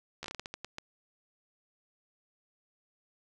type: slowing click train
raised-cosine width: 0.2 ms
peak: -22 dBFS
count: 11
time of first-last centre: 0.23-0.784 s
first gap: 13 ms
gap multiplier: 1.3
effects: none